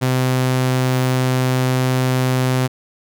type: tone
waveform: sawtooth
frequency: 128.5 Hz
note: C3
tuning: 31 cents flat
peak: -11 dBFS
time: 0.01-2.68 s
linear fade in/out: 20 ms
effects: none